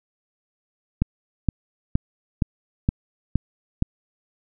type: click train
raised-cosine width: 5 ms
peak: -6 dBFS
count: 7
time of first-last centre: 1.02-3.824 s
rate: 2.14 Hz
effects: none